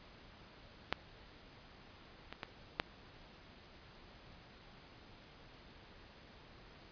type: clicks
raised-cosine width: 0.3 ms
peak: -15 / -28 / -24 / -15 dBFS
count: 4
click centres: 0.926 / 2.326 / 2.432 / 2.799 s
effects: pink hiss -58 dBFS RMS until 6.91 s + resampled to 11025 Hz